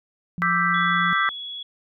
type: tone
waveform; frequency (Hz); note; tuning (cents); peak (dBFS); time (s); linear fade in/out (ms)
sine; 174.5; F3; -1; -27; 0.38-1.13; 0
type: chord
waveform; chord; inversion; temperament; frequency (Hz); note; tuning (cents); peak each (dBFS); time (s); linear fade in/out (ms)
sine; E minor seventh; third; equal; 1174.7 / 1318.5 / 1568 / 1975.5; D6 / E6 / G6 / B6; 0 / 0 / 0 / 0; -24; 0.42-1.29; 0
type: tone with pitch glide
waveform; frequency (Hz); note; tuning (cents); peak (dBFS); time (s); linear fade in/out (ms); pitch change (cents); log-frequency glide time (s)
sine; 3400 to 3367; G#7 to G#7; +40 to +23; -31; 0.74-1.63; 5; -17; 0.9-1.41
effects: none